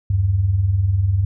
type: tone pair together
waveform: sine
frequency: 77.31 / 97.4 Hz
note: D#2 / G2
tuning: -11 / -11 cents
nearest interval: major third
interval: 400 cents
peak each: -22 / -15 dBFS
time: 0.1-1.25 s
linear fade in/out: 5 ms
effects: none